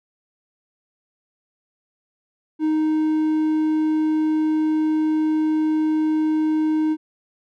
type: tone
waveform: triangle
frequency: 311.1 Hz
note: D#4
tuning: in tune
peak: -15 dBFS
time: 2.59-6.97 s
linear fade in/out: 50 ms
effects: none